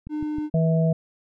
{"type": "click train", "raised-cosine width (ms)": 5, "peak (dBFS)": -23, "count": 4, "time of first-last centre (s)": [0.07, 0.542], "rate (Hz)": 6.36}
{"type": "tone", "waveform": "triangle", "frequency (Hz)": 302.6, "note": "D#4", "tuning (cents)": -48, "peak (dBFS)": -23, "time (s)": [0.09, 0.5], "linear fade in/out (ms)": 50}
{"type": "harmonic tone", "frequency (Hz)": 162.3, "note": "E3", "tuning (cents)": -27, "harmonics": [1, 3, 4], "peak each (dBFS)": [-18, -29, -26], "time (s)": [0.54, 0.93], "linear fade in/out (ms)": 5}
{"effects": []}